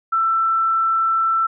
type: tone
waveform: sine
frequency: 1334 Hz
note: E6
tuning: 20 cents sharp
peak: -15 dBFS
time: 0.12-1.47 s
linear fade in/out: 10 ms
effects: none